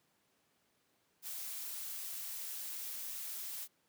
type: noise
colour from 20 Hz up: blue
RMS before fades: -43 dBFS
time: 1.22-3.68 s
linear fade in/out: 50 ms
effects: pink hiss -75 dBFS RMS until 3.88 s + high-pass 150 Hz 12 dB/octave